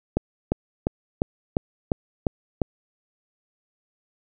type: click train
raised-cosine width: 2 ms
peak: -7 dBFS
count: 8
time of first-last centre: 0.17-2.618 s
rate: 2.86 Hz
effects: none